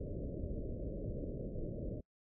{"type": "low-pass noise", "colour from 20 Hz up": "pink", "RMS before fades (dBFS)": -41, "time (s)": [0, 2.01], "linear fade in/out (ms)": 10, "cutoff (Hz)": 610, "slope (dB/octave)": 96, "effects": ["noise-tail reverb RT60 0.1 s tail -26 dB re dry"]}